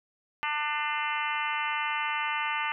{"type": "harmonic tone with a mistuned harmonic", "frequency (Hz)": 298.2, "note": "D4", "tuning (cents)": 27, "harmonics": [3, 4, 5, 6, 7, 8, 9, 10], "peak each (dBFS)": [-33, -34, -37, -38, -34, -40, -37, -40], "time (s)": [0.43, 2.72], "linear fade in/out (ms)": 0, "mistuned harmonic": 8, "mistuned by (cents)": 18, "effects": []}